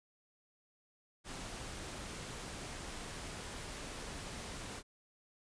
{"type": "noise", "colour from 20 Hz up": "pink", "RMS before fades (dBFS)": -45, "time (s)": [1.24, 4.83], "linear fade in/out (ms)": 50, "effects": ["resampled to 22050 Hz"]}